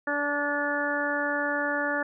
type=harmonic tone; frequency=289.7 Hz; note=D4; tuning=24 cents flat; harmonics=1 / 2 / 3 / 4 / 5 / 6; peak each=-33 / -31 / -35 / -36 / -31 / -30 dBFS; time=0.07-2.03 s; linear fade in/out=5 ms; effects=none